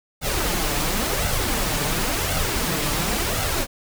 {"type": "noise with flanger", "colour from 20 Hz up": "pink", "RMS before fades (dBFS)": -23, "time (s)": [0.21, 3.67], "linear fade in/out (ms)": 50, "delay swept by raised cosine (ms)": [1.4, 6.9], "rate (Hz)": 0.94, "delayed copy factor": 0.6, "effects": []}